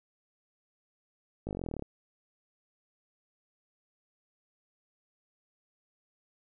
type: slowing click train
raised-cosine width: 2 ms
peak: -23 dBFS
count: 16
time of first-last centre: 1.47-1.823 s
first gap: 19 ms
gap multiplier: 1.03
effects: none